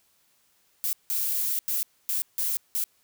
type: noise bursts at uneven times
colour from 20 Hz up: violet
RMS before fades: -27 dBFS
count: 6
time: 0.84-0.93 / 1.1-1.59 / 1.68-1.83 / 2.09-2.22 / 2.38-2.57 / 2.75-2.84 s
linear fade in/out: 0 ms
effects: white hiss -66 dBFS RMS until 3.03 s